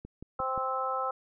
click train, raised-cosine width 3 ms, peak -29 dBFS, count 4, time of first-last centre 0.05-0.577 s, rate 5.69 Hz
harmonic tone, 261.6 Hz, C4, in tune, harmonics 2 / 3 / 4 / 5, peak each -35 / -35 / -36 / -32 dBFS, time 0.39-1.11 s, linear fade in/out 5 ms
effects none

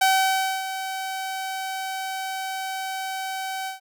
sawtooth tone with ADSR envelope, 764 Hz, G5, 45 cents flat, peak -12 dBFS, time 0.01-3.8 s, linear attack 8 ms, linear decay 610 ms, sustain -12 dB, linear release 130 ms, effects none

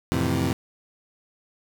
20% pulse chord, F major seventh, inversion none, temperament equal, 87.31 / 110 / 130.81 / 164.81 Hz, F2 / A2 / C3 / E3, 0 / 0 / 0 / 0 cents, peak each -22 / -25 / -22 / -25 dBFS, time 0.12-0.53 s, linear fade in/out 0 ms, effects none

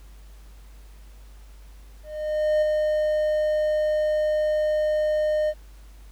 triangle tone with ADSR envelope, 611 Hz, D#5, 32 cents flat, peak -15 dBFS, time 2.03-5.54 s, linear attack 590 ms, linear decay 10 ms, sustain -3 dB, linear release 53 ms, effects added 50 Hz sine -43 dBFS peak until 6.11 s + pink hiss -57 dBFS RMS until 6.11 s

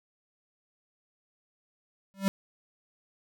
square tone with exponential growth, 194.9 Hz, G3, 10 cents flat, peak -20 dBFS, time 2.14-2.28 s, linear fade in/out 0 ms, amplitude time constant 29 ms, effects none

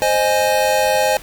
square chord, Ab major, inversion first, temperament equal with one note detuned, 523.3 / 618.7 / 830.6 Hz, C5 / Eb5 / Ab5, 0 / -10 / 0 cents, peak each -19 dBFS, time 0.02-1.17 s, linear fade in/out 0 ms, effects pink hiss -38 dBFS RMS until 1.22 s

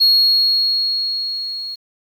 sine tone with level ramp, 4306 Hz, C8, 49 cents sharp, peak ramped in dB -6 to -25 dBFS, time 0-1.76 s, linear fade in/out 20 ms, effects tanh soft clip ceiling -8 dBFS + 8-bit

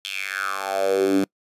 10% pulse tone with high-pass filter sweep, 97.1 Hz, G2, 16 cents flat, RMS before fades -23 dBFS, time 0.05-1.24 s, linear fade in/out 0 ms, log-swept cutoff 3200 to 240 Hz, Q 5.7, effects noise-tail reverb RT60 0.1 s tail -26 dB re dry + resampled to 32000 Hz

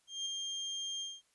35% pulse tone with ADSR envelope, 3197 Hz, G7, 33 cents sharp, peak -32 dBFS, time 0.07-1.22 s, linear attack 190 ms, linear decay 4 ms, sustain -3 dB, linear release 210 ms, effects white hiss -73 dBFS RMS until 1.34 s + resampled to 24000 Hz

